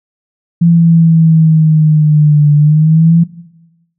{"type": "exponential two-way sweep", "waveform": "sine", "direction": "down then up", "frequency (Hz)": [170, 146.8, 170], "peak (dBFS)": -4, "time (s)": [0.61, 3.24], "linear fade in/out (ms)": 10, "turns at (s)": 2.54, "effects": ["noise-tail reverb RT60 1.0 s tail -18 dB re dry"]}